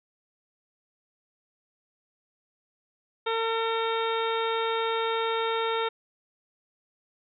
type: harmonic tone with a mistuned harmonic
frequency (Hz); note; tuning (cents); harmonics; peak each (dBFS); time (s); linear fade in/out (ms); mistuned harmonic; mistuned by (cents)
452.9; A#4; -50; 1 / 2 / 3 / 4 / 5 / 6 / 7 / 8; -28 / -31 / -32 / -40 / -38 / -43 / -42 / -36; 3.26-5.89; 10; 8; +31
effects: none